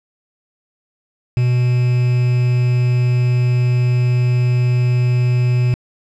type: tone with quantisation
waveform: triangle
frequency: 123.47 Hz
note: B2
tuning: in tune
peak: -10 dBFS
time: 1.37-5.74 s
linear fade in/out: 0 ms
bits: 5
effects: low-pass 5000 Hz 12 dB/octave